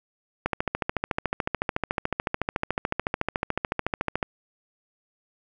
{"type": "click train", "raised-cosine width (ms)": 0.5, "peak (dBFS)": -9, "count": 53, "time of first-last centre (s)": [0.46, 4.228], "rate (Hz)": 13.8, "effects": []}